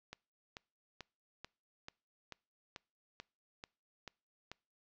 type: click train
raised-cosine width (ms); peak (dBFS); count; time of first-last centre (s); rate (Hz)
0.2; -28; 11; 0.13-4.516; 2.28
effects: noise-tail reverb RT60 0.4 s tail -26 dB re dry + low-pass 6000 Hz 12 dB/octave